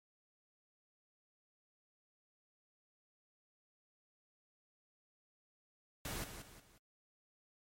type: noise with echo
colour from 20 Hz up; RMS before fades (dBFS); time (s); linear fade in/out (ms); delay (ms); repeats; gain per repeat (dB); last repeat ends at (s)
pink; -42; 6.05-6.24; 2; 180; 3; -8; 6.78
effects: MP3 64 kbps